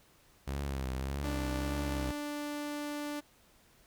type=tone with vibrato; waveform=sawtooth; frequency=67.4 Hz; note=C#2; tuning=48 cents flat; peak=-30 dBFS; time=0.47-2.12 s; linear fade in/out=10 ms; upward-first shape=triangle; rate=1.7 Hz; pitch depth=93 cents each way
type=tone; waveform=sawtooth; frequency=293.7 Hz; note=D4; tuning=in tune; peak=-32 dBFS; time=1.23-3.21 s; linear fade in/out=20 ms
effects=pink hiss -64 dBFS RMS until 3.86 s